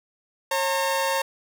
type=tone pair together; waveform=sawtooth; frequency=542 / 911.5 Hz; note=C#5 / A#5; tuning=-39 / -39 cents; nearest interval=major sixth; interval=900 cents; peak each=-21 dBFS; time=0.51-1.22 s; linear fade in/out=5 ms; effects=none